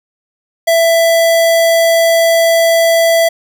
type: tone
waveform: square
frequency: 664 Hz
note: E5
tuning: 12 cents sharp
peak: -8 dBFS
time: 0.67-3.29 s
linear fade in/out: 10 ms
effects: none

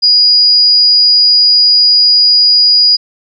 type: tone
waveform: sine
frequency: 4896 Hz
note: D#8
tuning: 29 cents flat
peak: -4 dBFS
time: 0.02-2.97 s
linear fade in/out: 20 ms
effects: none

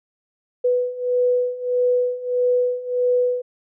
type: beating tone pair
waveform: sine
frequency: 493.9 / 495.5 Hz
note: B4 / B4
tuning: 0 / +6 cents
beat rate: 1.6 Hz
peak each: -22 / -19 dBFS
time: 0.64-3.42 s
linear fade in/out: 10 ms
effects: none

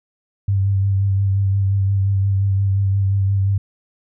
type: tone with vibrato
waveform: sine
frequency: 98 Hz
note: G2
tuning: in tune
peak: -14 dBFS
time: 0.48-3.58 s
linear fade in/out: 5 ms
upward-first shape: sine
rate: 5.7 Hz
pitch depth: 26 cents each way
effects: none

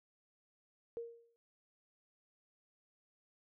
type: tone with exponential decay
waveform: sine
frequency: 466.2 Hz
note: A#4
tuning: in tune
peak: -37 dBFS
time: 0.97-1.36 s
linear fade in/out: 0 ms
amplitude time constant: 84 ms
effects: none

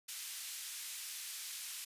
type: band-pass noise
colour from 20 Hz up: white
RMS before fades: -45 dBFS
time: 0.08-1.85 s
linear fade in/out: 10 ms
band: 2200 to 12000 Hz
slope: 12 dB/octave
effects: resampled to 32000 Hz

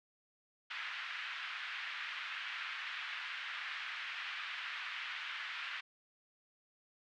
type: band-pass noise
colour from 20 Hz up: pink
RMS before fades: -43 dBFS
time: 0.7-5.81 s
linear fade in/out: 10 ms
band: 1400 to 3200 Hz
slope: 24 dB/octave
effects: none

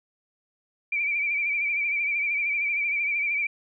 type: tone with vibrato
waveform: sine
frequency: 2332 Hz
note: D7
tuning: 13 cents flat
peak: -23 dBFS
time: 0.92-3.47 s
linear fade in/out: 5 ms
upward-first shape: sine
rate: 13 Hz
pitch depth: 54 cents each way
effects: none

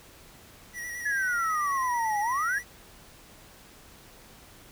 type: tone with vibrato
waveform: square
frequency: 1927 Hz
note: B6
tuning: 43 cents flat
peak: -35 dBFS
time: 0.73-2.64 s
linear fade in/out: 50 ms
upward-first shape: square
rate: 9.1 Hz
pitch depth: 28 cents each way
type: exponential two-way sweep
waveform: sine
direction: down then up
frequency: 1728 to 812 to 1728 Hz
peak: -25 dBFS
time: 1.05-2.59 s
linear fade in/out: 10 ms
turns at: 2.2 s
effects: pink hiss -52 dBFS RMS until 4.71 s

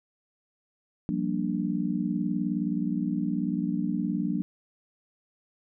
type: chord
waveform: sine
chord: G minor seventh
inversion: third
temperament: just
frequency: 176.4 / 196 / 235.2 / 294 Hz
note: F3 / G3 / Bb3 / D4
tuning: +18 / 0 / +16 / +2 cents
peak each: -31 dBFS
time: 1.09-4.42 s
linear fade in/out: 0 ms
effects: none

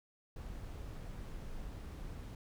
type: noise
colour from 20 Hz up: brown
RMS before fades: -45 dBFS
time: 0.36-2.35 s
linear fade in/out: 2 ms
effects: none

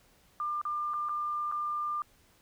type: tone with dropouts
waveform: sine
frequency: 1197 Hz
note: D6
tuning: 33 cents sharp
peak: -30 dBFS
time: 0.4-2.02 s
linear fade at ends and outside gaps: 1 ms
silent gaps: 0.615-0.652 / 0.936-0.94 / 1.087-1.093 / 1.515-1.522 s
effects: pink hiss -64 dBFS RMS until 2.41 s

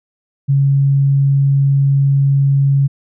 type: tone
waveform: sine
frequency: 138.59 Hz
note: C#3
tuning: in tune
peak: -9 dBFS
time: 0.48-2.88 s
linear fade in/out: 20 ms
effects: none

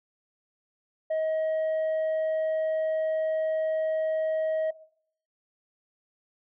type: tone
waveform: sine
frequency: 633 Hz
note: D#5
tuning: 30 cents sharp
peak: -22 dBFS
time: 1.1-4.71 s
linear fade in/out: 10 ms
effects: noise-tail reverb RT60 0.6 s tail -19 dB re dry + tanh soft clip ceiling -24 dBFS

